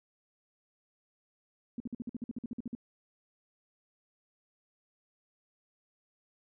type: tone bursts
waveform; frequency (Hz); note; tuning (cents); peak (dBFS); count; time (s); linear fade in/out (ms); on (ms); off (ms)
sine; 237.3; A#3; +31; -34; 14; 1.78-2.751; 2; 22; 51
effects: none